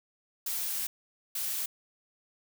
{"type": "noise bursts at uneven times", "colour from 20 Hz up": "blue", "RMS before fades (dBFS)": -33, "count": 2, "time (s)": [[0.46, 0.87], [1.35, 1.66]], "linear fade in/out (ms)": 5, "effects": []}